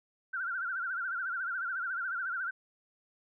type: tone with vibrato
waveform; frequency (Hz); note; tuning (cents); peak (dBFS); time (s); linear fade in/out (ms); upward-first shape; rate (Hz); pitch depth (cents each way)
sine; 1462; F#6; -21; -32; 0.33-2.51; 10; sine; 14; 120
effects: none